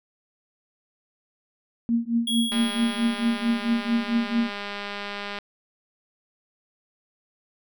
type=tone with tremolo; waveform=sine; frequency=233.1 Hz; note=A#3; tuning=in tune; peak=-17 dBFS; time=1.89-4.5 s; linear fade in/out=0 ms; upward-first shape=triangle; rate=4.5 Hz; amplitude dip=100%
type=tone with exponential decay; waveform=square; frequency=3322 Hz; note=G#7; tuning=in tune; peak=-24 dBFS; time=2.27-4.62 s; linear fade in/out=5 ms; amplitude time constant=510 ms
type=click train; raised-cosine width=0.3 ms; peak=-17 dBFS; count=583; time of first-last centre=2.52-5.387 s; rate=203 Hz
effects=none